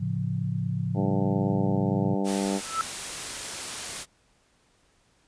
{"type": "chord", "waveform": "sine", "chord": "A augmented", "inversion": "none", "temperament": "equal", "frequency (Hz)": [110, 138.59, 174.61], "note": ["A2", "C#3", "E#3"], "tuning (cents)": [0, 0, 0], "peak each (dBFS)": -30, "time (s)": [0, 2.15], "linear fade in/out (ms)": 10}
{"type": "harmonic tone", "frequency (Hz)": 98, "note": "G2", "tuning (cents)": 0, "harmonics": [2, 3, 4, 5, 6, 7, 8, 9], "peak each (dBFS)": [-27, -31, -33, -35, -37, -38, -39, -40], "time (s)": [0.94, 2.61], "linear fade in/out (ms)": 50}
{"type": "noise", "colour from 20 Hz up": "white", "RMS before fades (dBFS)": -34, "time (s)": [2.24, 4.06], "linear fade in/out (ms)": 50}
{"type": "tone with exponential growth", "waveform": "sine", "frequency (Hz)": 1318.5, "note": "E6", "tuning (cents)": 0, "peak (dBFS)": -20, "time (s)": [2.58, 2.81], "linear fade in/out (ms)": 0, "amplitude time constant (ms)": 49}
{"effects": ["pink hiss -65 dBFS RMS until 5.27 s", "resampled to 22050 Hz"]}